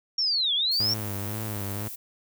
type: linear two-way sweep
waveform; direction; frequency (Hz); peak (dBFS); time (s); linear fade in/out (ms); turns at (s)
sine; down then up; 5588 to 3225 to 5588; -22; 0.18-0.94; 5; 0.54
type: noise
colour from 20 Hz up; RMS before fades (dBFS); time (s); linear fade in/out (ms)
violet; -38; 0.71-1.96; 10
type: tone with vibrato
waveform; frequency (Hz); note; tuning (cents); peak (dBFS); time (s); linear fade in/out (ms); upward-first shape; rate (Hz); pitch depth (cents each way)
sawtooth; 103.83; G#2; 0; -27; 0.8-1.88; 0; sine; 2; 88
effects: none